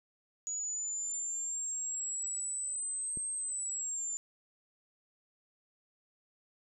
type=linear two-way sweep; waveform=sine; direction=up then down; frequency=6820 to 8380 to 7110 Hz; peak=-34 dBFS; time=0.47-4.17 s; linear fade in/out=0 ms; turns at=3.3 s
type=click; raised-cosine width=3 ms; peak=-31 dBFS; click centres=3.173 s
effects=none